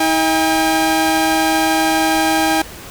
sawtooth tone pair together, 319.1 / 804 Hz, D#4 / G5, +44 / +44 cents, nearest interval octave + major third, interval 1600 cents, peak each -12 dBFS, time 0-2.62 s, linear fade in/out 5 ms, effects pink hiss -34 dBFS RMS until 2.9 s

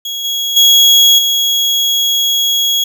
35% pulse tone with level steps, 3322 Hz, G#7, in tune, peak -17 / -13 / -3 / -9 dBFS, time 0.05-2.84 s, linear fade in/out 5 ms, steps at 0.24 / 0.56 / 1.18 s, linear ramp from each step 10 ms, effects none

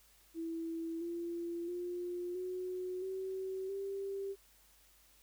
sine tone with pitch steps, 329.6 / 341.4 / 353.7 / 366.3 / 379.5 / 393.1 Hz, E4 / F4 / F4 / F#4 / F#4 / G4, 0 / -39 / +22 / -17 / +44 / +5 cents, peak -37 dBFS, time 0.34-4.36 s, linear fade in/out 50 ms, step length 670 ms, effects added 50 Hz sine -70 dBFS peak until 5.22 s + white hiss -66 dBFS RMS until 5.22 s

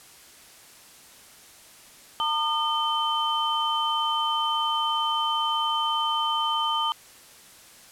sine tone cluster, 907 / 1216 / 3081 Hz, A#5 / D#6 / G7, -48 / -40 / -31 cents, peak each -27 dBFS, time 2.2-6.92 s, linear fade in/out 0 ms, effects white hiss -50 dBFS RMS until 7.91 s + low-pass 12000 Hz 12 dB/octave

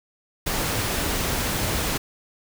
pink noise, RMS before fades -25 dBFS, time 0.46-1.98 s, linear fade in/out 10 ms, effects none

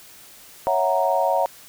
sine chord, F# dominant seventh, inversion second, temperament equal, 554.4 / 659.3 / 740 / 932.3 Hz, C#5 / E5 / F#5 / A#5, 0 / 0 / 0 / 0 cents, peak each -23 dBFS, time 0.67-1.46 s, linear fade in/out 0 ms, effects white hiss -46 dBFS RMS until 1.68 s

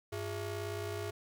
30% pulse ring-modulated tone, 255.2 Hz, C4, 43 cents flat, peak -31 dBFS, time 0.12-1.11 s, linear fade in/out 10 ms, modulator 157 Hz, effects none

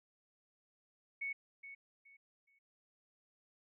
sine tone with echo, 2217 Hz, C#7, in tune, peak -37 dBFS, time 1.21-1.33 s, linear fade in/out 10 ms, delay 420 ms, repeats 3, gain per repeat -11 dB, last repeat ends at 2.59 s, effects none

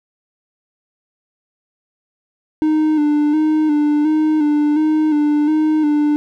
triangle tone with vibrato, 303.1 Hz, D#4, 45 cents flat, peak -10 dBFS, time 2.62-6.16 s, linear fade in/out 0 ms, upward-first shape square, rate 1.4 Hz, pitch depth 37 cents each way, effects none

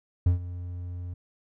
triangle tone with ADSR envelope, 88.6 Hz, F2, 25 cents sharp, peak -14 dBFS, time 0.26-1.14 s, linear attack 5 ms, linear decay 120 ms, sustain -17 dB, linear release 7 ms, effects none

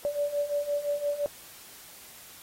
sine beating tone pair, 576 / 581.8 Hz, D5 / D5, -34 / -16 cents, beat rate 5.8 Hz, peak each -32 / -28 dBFS, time 0.05-1.26 s, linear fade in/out 0 ms, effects white hiss -49 dBFS RMS until 2.42 s + AAC 48 kbps

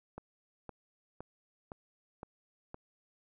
click train, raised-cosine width 1 ms, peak -29 dBFS, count 6, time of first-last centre 0.18-2.744 s, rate 1.95 Hz, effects none

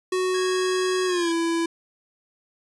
square tone with pitch glide, 370 to 333.5 Hz, F#4 to E4, 0 to +20 cents, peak -22 dBFS, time 0.12-1.66 s, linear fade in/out 5 ms, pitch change -180 cents, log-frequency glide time 1.06-1.3 s
15% pulse tone, 1650 Hz, G#6, 12 cents flat, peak -25 dBFS, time 0.34-1.32 s, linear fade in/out 5 ms
effects resampled to 24000 Hz

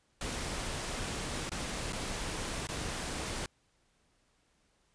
pink noise with dropouts, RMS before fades -37 dBFS, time 0.21-3.46 s, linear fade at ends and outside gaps 2 ms, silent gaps 1.494-1.517 / 1.924-1.93 / 2.671-2.688 s, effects pink hiss -72 dBFS RMS until 4.94 s + resampled to 22050 Hz

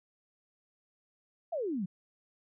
sine exponential sweep, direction down, 716 to 170 Hz, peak -31 dBFS, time 1.52-1.86 s, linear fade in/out 10 ms, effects none

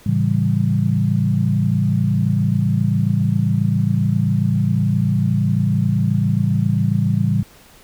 sine chord, A dominant seventh, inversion none, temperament equal with one note detuned, 110 / 137.55 / 164.81 / 196 Hz, A2 / C#3 / E3 / G3, 0 / -13 / 0 / 0 cents, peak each -19 / -20 / -21 / -20 dBFS, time 0.06-7.43 s, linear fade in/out 5 ms, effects pink hiss -47 dBFS RMS until 7.83 s

